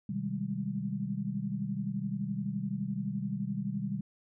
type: chord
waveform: sine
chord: Ab major seventh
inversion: first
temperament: equal with one note detuned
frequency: 128.12 / 155.56 / 196 / 207.7 Hz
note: C3 / Eb3 / G3 / Ab3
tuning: -36 / 0 / 0 / 0 cents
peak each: -39 / -39 / -34 / -39 dBFS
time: 0.09-4.01 s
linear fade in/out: 5 ms
effects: none